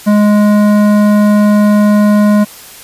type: tone with hard clipping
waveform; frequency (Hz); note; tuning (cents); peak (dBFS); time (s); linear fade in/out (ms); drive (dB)
sine; 208.2; G#3; +5; -7; 0.06-2.45; 20; 13
effects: white hiss -33 dBFS RMS until 2.83 s + resampled to 32000 Hz